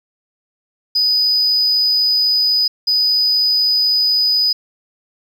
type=tone bursts at uneven times; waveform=sine; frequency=4978 Hz; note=D#8; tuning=in tune; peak=-10 dBFS; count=2; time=0.95-2.68 / 2.87-4.53 s; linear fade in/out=10 ms; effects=tanh soft clip ceiling -10 dBFS + 8-bit